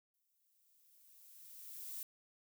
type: noise with exponential growth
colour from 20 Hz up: violet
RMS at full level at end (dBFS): -44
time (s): 0.14-2.03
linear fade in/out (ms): 2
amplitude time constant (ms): 410
effects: none